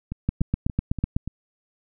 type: two click trains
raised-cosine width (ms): 5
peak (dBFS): -17 / -9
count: 5 / 8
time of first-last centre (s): 0.12-1.276 / 0.29-1.165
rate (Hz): 3.46 / 8
effects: none